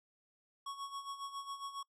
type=tone with tremolo; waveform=square; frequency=1108.7 Hz; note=C#6; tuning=in tune; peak=-40 dBFS; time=0.66-1.83 s; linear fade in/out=5 ms; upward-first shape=sine; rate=7.3 Hz; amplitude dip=70%; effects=noise-tail reverb RT60 0.1 s tail -26 dB re dry + low-pass 10000 Hz 12 dB/octave